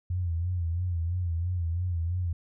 sine tone with vibrato, 86.7 Hz, F2, 12 cents flat, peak -26 dBFS, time 0.1-2.33 s, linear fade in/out 5 ms, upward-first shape sine, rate 3 Hz, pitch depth 87 cents each way, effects none

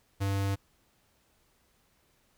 square tone, 98.5 Hz, G2, 9 cents sharp, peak -28 dBFS, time 0.2-0.56 s, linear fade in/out 20 ms, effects pink hiss -69 dBFS RMS until 2.37 s

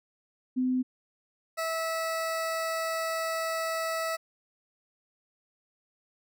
sine / 20% pulse tone pair in turn, 255 / 651.3 Hz, C4 / E5, -44 / -21 cents, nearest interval octave + major third, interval 1623 cents, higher second, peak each -24 dBFS, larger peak neither, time 0.56-0.83 / 1.57-4.17 s, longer second, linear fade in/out 20 ms, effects none

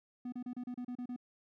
triangle tone bursts, 246.9 Hz, B3, in tune, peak -36 dBFS, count 9, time 0.25-1.163 s, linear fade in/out 5 ms, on 73 ms, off 32 ms, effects none

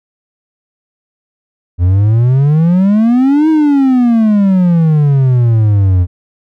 triangle exponential two-way sweep, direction up then down, 85 to 320.1 to 86.7 Hz, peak -4 dBFS, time 1.78-6.07 s, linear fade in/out 50 ms, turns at 3.49 s, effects none

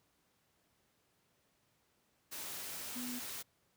sine tone in noise, 246.9 Hz, B3, in tune, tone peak -41 dBFS, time 2.95-3.2 s, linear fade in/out 20 ms, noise white, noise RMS -44 dBFS, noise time 2.31-3.43 s, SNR 0 dB, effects pink hiss -75 dBFS RMS until 3.76 s + high-pass 80 Hz 12 dB/octave

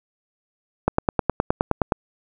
click train, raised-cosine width 1 ms, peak -3 dBFS, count 11, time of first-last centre 0.88-1.922 s, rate 9.6 Hz, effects none

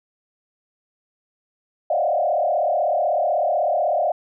sine tone with frequency modulation, 659 Hz, E5, 1 cent flat, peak -17 dBFS, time 1.9-4.12 s, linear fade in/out 5 ms, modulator 36.1 Hz, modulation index 2.2, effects none

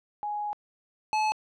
sine / square tone pair in turn, 833 / 860.9 Hz, G#5 / A5, +5 / -38 cents, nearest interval minor second, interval 57 cents, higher second, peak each -29 / -24 dBFS, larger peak second, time 0.23-0.53 / 1.13-1.32 s, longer first, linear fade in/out 0 ms, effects low-pass 5000 Hz 12 dB/octave

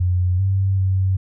sine tone with pitch steps, 90.2 / 96.5 / 94.8 Hz, F#2 / G2 / F#2, -44 / -27 / +43 cents, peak -15 dBFS, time 0-1.17 s, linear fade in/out 10 ms, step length 390 ms, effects none

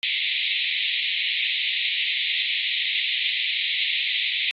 white band-pass noise, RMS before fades -25 dBFS, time 0.03-4.51 s, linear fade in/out 0 ms, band 2000 to 3900 Hz, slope 96 dB/octave, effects AAC 32 kbps

